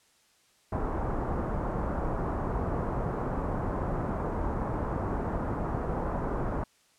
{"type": "low-pass noise", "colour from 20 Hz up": "pink", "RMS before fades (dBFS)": -31, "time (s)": [0.72, 6.64], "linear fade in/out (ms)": 5, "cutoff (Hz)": 1200, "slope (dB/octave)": 24, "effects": ["white hiss -65 dBFS RMS until 6.98 s", "low-pass 9000 Hz 12 dB/octave"]}